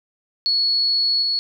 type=tone with level steps; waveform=sine; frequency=4377 Hz; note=C#8; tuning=23 cents flat; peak=-16 / -18 dBFS; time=0.46-1.39 s; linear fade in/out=0 ms; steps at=1.22 s; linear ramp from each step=5 ms; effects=9-bit